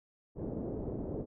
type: low-pass noise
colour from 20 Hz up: white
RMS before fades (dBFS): -38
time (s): 0.35-1.26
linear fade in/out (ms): 50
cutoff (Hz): 480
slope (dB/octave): 24
effects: none